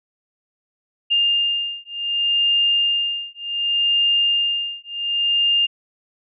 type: beating tone pair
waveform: sine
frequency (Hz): 2809 / 2809.67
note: F7 / F7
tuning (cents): +9 / +10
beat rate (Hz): 0.67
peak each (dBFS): -20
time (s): 1.1-5.67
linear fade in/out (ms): 20
effects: none